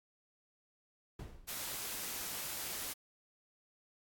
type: noise with exponential decay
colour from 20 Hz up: brown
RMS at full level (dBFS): -39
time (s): 1.19-1.65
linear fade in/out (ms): 5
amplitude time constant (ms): 100
type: noise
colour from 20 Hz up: white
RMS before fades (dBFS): -41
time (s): 1.47-2.94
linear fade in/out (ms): 20
effects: AAC 64 kbps

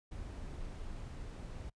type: noise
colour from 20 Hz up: brown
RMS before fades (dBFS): -44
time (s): 0.11-1.7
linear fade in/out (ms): 10
effects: noise-tail reverb RT60 0.1 s tail -26 dB re dry + resampled to 22050 Hz

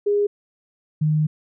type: tone pair in turn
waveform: sine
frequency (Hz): 410 / 153.58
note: G#4 / D#3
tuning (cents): -22 / -22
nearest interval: octave + perfect fourth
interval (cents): 1700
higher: first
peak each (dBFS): -16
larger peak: neither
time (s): 0.06-0.27 / 1.01-1.27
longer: second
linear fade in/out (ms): 10
effects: none

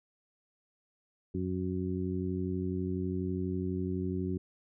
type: harmonic tone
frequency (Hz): 92.1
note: F#2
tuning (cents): -7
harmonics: 1 / 2 / 3 / 4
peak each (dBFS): -36 / -35 / -37 / -37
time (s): 1.34-4.38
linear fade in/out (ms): 10
effects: none

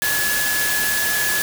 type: tone in noise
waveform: sine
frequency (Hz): 1700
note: G#6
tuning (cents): +40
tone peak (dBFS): -21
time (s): 0.02-1.42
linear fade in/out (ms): 0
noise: white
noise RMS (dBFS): -22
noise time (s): 0.02-1.42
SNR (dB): -2
effects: none

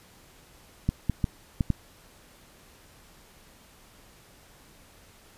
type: clicks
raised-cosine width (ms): 5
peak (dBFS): -11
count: 5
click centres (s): 0.89 / 1.097 / 1.242 / 1.608 / 1.703
effects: pink hiss -55 dBFS RMS until 5.37 s + resampled to 32000 Hz

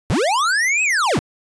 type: linear two-way sweep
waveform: square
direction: up then down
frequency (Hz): 72.7 to 2601 to 72.7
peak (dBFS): -16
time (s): 0.1-1.19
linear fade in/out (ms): 0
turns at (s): 0.83
effects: resampled to 22050 Hz

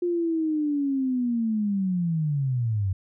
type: linear sweep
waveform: sine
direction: down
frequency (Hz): 354.8 to 91.6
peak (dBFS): -22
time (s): 0.02-2.93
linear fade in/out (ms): 5
effects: none

